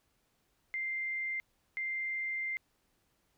sine tone bursts at uneven times, 2093 Hz, C7, in tune, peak -33 dBFS, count 2, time 0.74-1.4 / 1.77-2.57 s, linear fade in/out 0 ms, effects pink hiss -75 dBFS RMS until 3.37 s

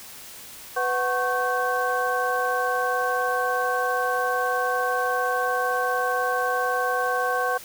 sine tone cluster, 498.6 / 743 / 1100 / 1544 Hz, B4 / F#5 / C#6 / G6, +16 / +7 / -14 / -27 cents, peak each -27 dBFS, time 0.76-7.58 s, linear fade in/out 10 ms, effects white hiss -42 dBFS RMS until 7.64 s

